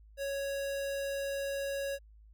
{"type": "tone", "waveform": "square", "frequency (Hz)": 554.4, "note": "C#5", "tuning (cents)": 0, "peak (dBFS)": -34, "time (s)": [0.17, 1.99], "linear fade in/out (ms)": 50, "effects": ["added 53 Hz sine -54 dBFS peak until 2.33 s"]}